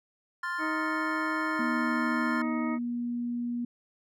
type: chord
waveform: triangle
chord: F major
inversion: second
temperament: equal with one note detuned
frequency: 1046.5 / 1401 / 1760 Hz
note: C6 / F6 / A6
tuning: 0 / +5 / 0 cents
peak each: -33 dBFS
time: 0.43-2.42 s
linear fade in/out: 5 ms
type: harmonic tone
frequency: 313.8 Hz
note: D#4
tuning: 15 cents sharp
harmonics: 1 / 2 / 3 / 4 / 6 / 7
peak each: -32 / -40 / -41 / -38 / -45 / -42 dBFS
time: 0.58-2.79 s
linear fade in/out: 50 ms
type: tone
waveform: sine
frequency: 240 Hz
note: B3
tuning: 49 cents flat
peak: -29 dBFS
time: 1.59-3.65 s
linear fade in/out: 5 ms
effects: none